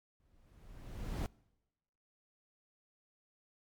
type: noise with exponential growth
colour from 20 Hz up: brown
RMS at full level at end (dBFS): -33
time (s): 0.2-1.26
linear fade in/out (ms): 0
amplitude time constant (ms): 230
effects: noise-tail reverb RT60 1.0 s tail -25 dB re dry + MP3 96 kbps